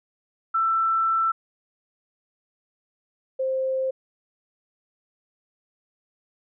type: tone pair in turn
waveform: sine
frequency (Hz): 1333 / 525.5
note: E6 / C5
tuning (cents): +19 / +7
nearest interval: octave + major third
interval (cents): 1612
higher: first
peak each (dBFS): -19 / -22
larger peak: first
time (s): 0.54-1.32 / 3.39-3.91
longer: first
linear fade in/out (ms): 10
effects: none